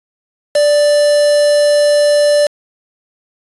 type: tone with quantisation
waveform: triangle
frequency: 587 Hz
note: D5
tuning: 1 cent flat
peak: -6 dBFS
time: 0.55-2.47 s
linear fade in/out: 5 ms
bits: 3
effects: resampled to 24000 Hz